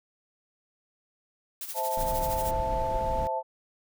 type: noise with tremolo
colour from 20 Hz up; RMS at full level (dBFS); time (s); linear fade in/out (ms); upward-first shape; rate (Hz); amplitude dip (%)
blue; -35; 1.61-2.51; 0; sine; 13; 65
type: chord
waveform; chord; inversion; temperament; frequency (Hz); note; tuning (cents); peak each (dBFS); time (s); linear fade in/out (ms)
sine; A minor; first; equal; 523.3 / 659.3 / 880; C5 / E5 / A5; 0 / 0 / 0; -33 / -33 / -29; 1.74-3.43; 50
type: noise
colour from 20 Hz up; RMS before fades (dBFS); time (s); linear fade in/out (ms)
brown; -33; 1.97-3.27; 0
effects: none